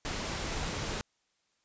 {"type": "noise", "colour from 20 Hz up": "pink", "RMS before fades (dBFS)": -35, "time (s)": [0.05, 1.01], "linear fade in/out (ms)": 0, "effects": ["white hiss -75 dBFS RMS until 1.64 s", "resampled to 16000 Hz"]}